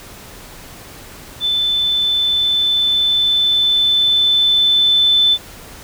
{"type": "tone with level ramp", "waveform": "sine", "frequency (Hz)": 3520, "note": "A7", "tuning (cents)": 0, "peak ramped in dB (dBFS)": [-14, -9], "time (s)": [1.4, 5.38], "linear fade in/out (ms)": 50, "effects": ["pink hiss -37 dBFS RMS until 5.83 s"]}